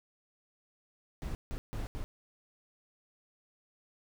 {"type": "noise bursts at uneven times", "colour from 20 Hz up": "brown", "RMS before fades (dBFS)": -37, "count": 4, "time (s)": [[1.22, 1.35], [1.51, 1.58], [1.73, 1.87], [1.95, 2.04]], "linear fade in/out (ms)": 0, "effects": []}